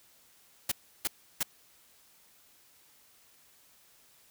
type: noise bursts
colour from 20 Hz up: white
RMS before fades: -29 dBFS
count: 3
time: 0.69-1.431 s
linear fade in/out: 5 ms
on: 27 ms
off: 330 ms
effects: white hiss -62 dBFS RMS until 4.3 s